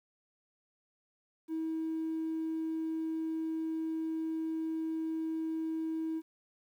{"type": "tone", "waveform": "triangle", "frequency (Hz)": 321.1, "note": "E4", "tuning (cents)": -45, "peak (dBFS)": -29, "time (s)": [1.48, 6.22], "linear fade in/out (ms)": 50, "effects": ["tanh soft clip ceiling -29 dBFS", "11-bit"]}